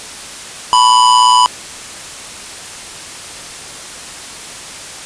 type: tone with amplitude modulation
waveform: square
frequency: 993 Hz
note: B5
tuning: 9 cents sharp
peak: -4 dBFS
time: 0.73-1.46 s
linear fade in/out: 0 ms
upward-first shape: sine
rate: 117 Hz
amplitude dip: 60%
effects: white hiss -29 dBFS RMS until 5.05 s + resampled to 22050 Hz